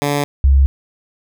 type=tone pair in turn; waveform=10% pulse / sine; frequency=144.1 / 68.01 Hz; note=D3 / C#2; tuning=-33 / -32 cents; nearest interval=octave + minor second; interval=1299 cents; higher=first; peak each=-7 dBFS; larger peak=neither; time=0.02-0.24 / 0.44-0.66 s; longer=neither; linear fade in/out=0 ms; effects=none